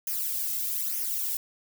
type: noise with flanger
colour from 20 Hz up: violet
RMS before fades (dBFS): -30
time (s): 0.07-1.37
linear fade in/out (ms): 2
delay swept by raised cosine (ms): 0.24 to 1.74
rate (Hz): 1.1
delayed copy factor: -0.7
effects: none